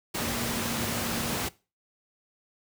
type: tone in noise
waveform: sine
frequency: 233.1 Hz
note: A#3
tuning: in tune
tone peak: -35 dBFS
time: 0.2-1.34 s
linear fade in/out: 10 ms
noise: pink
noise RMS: -30 dBFS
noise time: 0.14-1.49 s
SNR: -8 dB
effects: noise-tail reverb RT60 0.3 s tail -20 dB re dry + high-pass 80 Hz 12 dB/octave